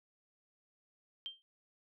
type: tone with exponential decay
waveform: sine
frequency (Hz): 3149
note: G7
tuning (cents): +7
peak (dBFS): -36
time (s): 1.26-1.42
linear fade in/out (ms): 0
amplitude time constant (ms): 34
effects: none